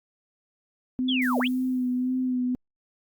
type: tone with vibrato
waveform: sine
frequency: 253.2 Hz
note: B3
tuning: 43 cents sharp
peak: -23 dBFS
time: 0.99-2.55 s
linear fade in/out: 0 ms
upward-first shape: sine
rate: 1.9 Hz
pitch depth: 27 cents each way
type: linear two-way sweep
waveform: sine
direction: down then up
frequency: 3520 to 415.3 to 3520 Hz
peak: -25 dBFS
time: 1.08-1.48 s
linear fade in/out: 10 ms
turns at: 1.39 s
type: noise with exponential decay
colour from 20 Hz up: violet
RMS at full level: -40 dBFS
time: 1.22-2.37 s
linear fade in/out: 0 ms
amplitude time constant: 250 ms
effects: Opus 48 kbps